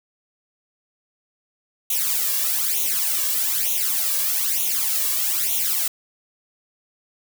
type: noise with flanger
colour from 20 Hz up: blue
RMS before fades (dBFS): -22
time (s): 1.9-5.88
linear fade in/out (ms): 5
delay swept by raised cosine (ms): 0.3 to 1.8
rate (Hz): 1.1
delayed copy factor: +0.95
effects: none